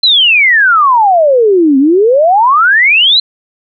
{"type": "exponential two-way sweep", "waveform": "sine", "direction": "down then up", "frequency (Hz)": [4155, 261, 4155], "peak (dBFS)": -4, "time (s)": [0.03, 3.2], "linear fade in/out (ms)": 5, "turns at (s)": 1.78, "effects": []}